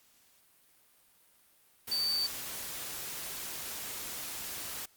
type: tone in noise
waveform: sine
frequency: 4578 Hz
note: D8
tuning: 45 cents flat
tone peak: -28 dBFS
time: 1.91-2.27 s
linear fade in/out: 10 ms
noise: white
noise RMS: -40 dBFS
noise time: 1.87-4.86 s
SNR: +9 dB
effects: white hiss -65 dBFS RMS until 4.96 s + Opus 48 kbps